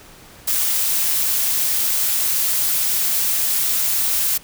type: noise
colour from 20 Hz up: blue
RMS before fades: -19 dBFS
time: 0.47-4.38 s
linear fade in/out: 10 ms
effects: pink hiss -44 dBFS RMS until 4.43 s